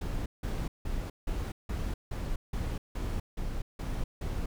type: noise bursts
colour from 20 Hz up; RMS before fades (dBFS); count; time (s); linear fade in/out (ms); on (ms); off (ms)
brown; -33; 11; 0.01-4.46; 5; 250; 170
effects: none